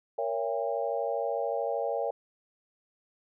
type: chord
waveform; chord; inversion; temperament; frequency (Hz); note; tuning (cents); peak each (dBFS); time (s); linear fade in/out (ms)
sine; A# diminished seventh; none; just; 466.2 / 559.4 / 671.3 / 805.5; A#4 / C#5 / E5 / G5; 0 / +16 / +31 / +47; -33 / -32 / -34 / -35; 0.18-2.11; 5
effects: none